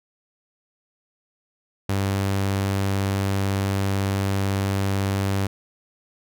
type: tone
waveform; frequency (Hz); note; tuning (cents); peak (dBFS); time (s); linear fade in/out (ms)
sawtooth; 98; G2; 0; -17; 1.89-5.47; 5
effects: none